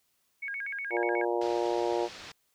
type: tone with vibrato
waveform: sine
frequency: 1900 Hz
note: A#6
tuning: 33 cents sharp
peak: -33 dBFS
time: 0.42-1.25 s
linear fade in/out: 10 ms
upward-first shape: square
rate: 8.2 Hz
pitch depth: 270 cents each way
type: harmonic tone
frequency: 118 Hz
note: A#2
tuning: 22 cents sharp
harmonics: 3 / 4 / 5 / 6 / 7 / 8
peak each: -30 / -32 / -34 / -36 / -37 / -38 dBFS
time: 0.9-2.09 s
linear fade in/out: 50 ms
type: low-pass noise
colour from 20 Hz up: white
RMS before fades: -46 dBFS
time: 1.41-2.32 s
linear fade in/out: 5 ms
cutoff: 5200 Hz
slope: 24 dB/octave
effects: white hiss -73 dBFS RMS until 2.54 s